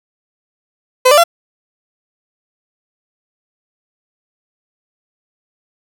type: tone with pitch steps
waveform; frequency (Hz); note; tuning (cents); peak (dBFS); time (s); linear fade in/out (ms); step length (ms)
30% pulse; 510 / 589.2 / 680.8; C5 / D5 / F5; -44 / +6 / -44; -3; 1.05-1.239; 10; 63
effects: none